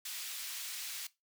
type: high-pass noise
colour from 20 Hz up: pink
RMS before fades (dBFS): -42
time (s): 0.05-1.07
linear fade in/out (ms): 5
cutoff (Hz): 2700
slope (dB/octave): 12
effects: noise-tail reverb RT60 0.2 s tail -18 dB re dry